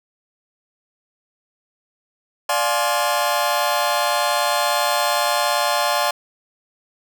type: chord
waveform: sawtooth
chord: D half-diminished seventh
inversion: none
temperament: just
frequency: 587.3 / 704.8 / 845.8 / 1057.2 Hz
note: D5 / F5 / Ab5 / C6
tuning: 0 / +16 / +31 / +18 cents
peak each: -19 / -19 / -20 / -19 dBFS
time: 2.49-6.11 s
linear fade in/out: 5 ms
effects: none